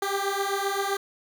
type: beating tone pair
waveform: 15% pulse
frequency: 392 / 399.7 Hz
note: G4 / G4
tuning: 0 / +34 cents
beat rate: 7.7 Hz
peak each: -22 dBFS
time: 0.02-0.97 s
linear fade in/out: 5 ms
effects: none